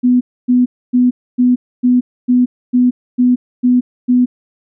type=tone bursts; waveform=sine; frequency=248.1 Hz; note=B3; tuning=8 cents sharp; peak=-7 dBFS; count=10; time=0.03-4.26 s; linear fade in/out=20 ms; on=180 ms; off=270 ms; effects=none

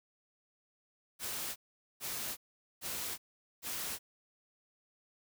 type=noise bursts; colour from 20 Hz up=white; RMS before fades=-39 dBFS; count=4; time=1.19-3.99 s; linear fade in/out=50 ms; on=370 ms; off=440 ms; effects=none

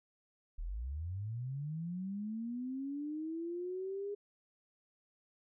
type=linear sweep; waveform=sine; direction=up; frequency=34.65 to 411.5 Hz; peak=-37 dBFS; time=0.58-4.15 s; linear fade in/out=10 ms; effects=none

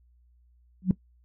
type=tone with exponential growth; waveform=sine; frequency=185 Hz; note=F#3; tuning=in tune; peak=-13 dBFS; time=0.82-0.91 s; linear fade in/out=2 ms; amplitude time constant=19 ms; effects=noise-tail reverb RT60 0.1 s tail -17 dB re dry + added 60 Hz sine -58 dBFS peak until 1.24 s

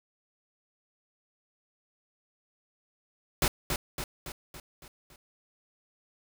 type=noise with echo; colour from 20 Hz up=pink; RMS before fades=-25 dBFS; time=3.42-3.48 s; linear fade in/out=2 ms; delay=280 ms; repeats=6; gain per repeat=-5 dB; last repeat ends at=5.16 s; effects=none

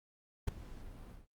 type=noise with ADSR envelope; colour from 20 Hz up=brown; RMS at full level=-29 dBFS; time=0.47-1.27 s; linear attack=13 ms; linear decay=7 ms; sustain=-20 dB; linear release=150 ms; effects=Opus 48 kbps

